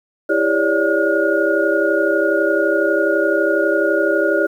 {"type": "tone cluster", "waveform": "sine", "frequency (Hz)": [329.6, 400.1, 558, 590, 1435], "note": ["E4", "G4", "C#5", "D5", "F6"], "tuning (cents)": [0, 35, 11, 8, 47], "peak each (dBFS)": -20, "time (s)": [0.29, 4.47], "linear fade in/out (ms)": 10, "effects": ["8-bit"]}